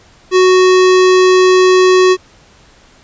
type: tone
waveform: square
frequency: 370 Hz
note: F#4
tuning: in tune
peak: -6 dBFS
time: 0.31-2.17 s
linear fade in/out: 50 ms
effects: pink hiss -45 dBFS RMS until 3.03 s + resampled to 16000 Hz